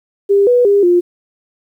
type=tone with pitch steps; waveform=sine; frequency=399.9 / 489.8 / 403.2 / 352 Hz; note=G4 / B4 / G4 / F4; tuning=+35 / -14 / +49 / +14 cents; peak=-7 dBFS; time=0.29-1.01 s; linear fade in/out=20 ms; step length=180 ms; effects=8-bit